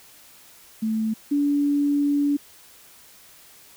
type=tone pair in turn; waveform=sine; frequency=220 / 287.3 Hz; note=A3 / D4; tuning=0 / -38 cents; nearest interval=perfect fourth; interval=462 cents; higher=second; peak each=-21 / -18 dBFS; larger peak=second; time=0.82-1.14 / 1.31-2.37 s; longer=second; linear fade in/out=10 ms; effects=white hiss -50 dBFS RMS until 3.76 s